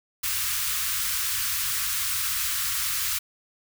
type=band-stop noise; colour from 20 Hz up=white; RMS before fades=-27 dBFS; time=0.23-3.19 s; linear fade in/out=10 ms; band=120 to 1100 Hz; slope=48 dB/octave; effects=none